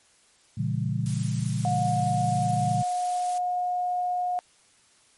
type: chord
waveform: sine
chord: A# diminished seventh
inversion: none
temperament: just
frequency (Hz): 116.54 / 139.85 / 167.82 / 201.4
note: A#2 / C#3 / E3 / G3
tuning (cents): 0 / +16 / +31 / +47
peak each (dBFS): -28 / -29 / -31 / -33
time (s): 0.57-2.83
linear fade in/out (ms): 10
type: noise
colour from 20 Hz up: blue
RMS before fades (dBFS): -38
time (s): 1.06-3.38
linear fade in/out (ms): 0
type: tone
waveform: sine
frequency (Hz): 720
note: F#5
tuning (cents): -47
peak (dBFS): -24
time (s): 1.65-4.39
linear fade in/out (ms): 0
effects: white hiss -60 dBFS RMS until 5.17 s + MP3 48 kbps